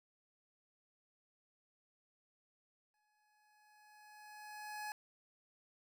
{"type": "tone with exponential growth", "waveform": "25% pulse", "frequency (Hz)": 844, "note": "G#5", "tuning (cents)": 28, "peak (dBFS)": -37, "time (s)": [2.94, 4.92], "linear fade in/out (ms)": 1, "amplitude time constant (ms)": 430, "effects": []}